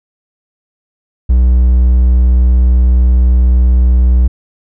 triangle tone, 61.74 Hz, B1, in tune, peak -3 dBFS, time 1.29-4.28 s, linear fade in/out 10 ms, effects none

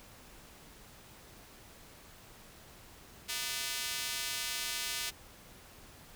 square tone with high-pass filter, 135.7 Hz, C#3, 36 cents flat, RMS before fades -37 dBFS, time 3.28-5.11 s, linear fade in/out 20 ms, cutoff 2900 Hz, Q 0.78, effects pink hiss -55 dBFS RMS until 6.15 s

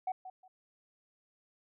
sine tone with echo, 747 Hz, F#5, 16 cents sharp, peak -30 dBFS, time 0.07-0.12 s, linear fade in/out 5 ms, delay 180 ms, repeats 2, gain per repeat -13 dB, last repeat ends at 0.48 s, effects tanh soft clip ceiling -28 dBFS

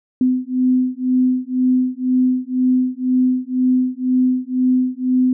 sine beating tone pair, 253.5 / 255.5 Hz, B3 / C4, +45 / -41 cents, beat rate 2 Hz, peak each -17 dBFS, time 0.21-5.33 s, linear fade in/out 2 ms, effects none

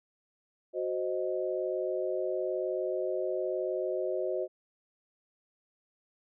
sine chord, C diminished, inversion second, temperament equal, 370 / 523.3 / 622.3 Hz, Gb4 / C5 / Eb5, 0 / 0 / 0 cents, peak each -33 / -34 / -34 dBFS, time 0.73-4.48 s, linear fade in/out 50 ms, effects none

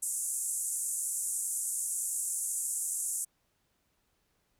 pink band-pass noise, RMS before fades -34 dBFS, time 0.02-3.25 s, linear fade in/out 10 ms, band 7300 to 11000 Hz, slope 48 dB/octave, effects pink hiss -75 dBFS RMS until 4.59 s

